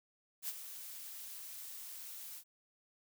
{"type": "noise with ADSR envelope", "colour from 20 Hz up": "blue", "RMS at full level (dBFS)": -38, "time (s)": [0.42, 2.44], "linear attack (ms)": 61, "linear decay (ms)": 41, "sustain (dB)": -10, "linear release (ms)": 70, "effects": []}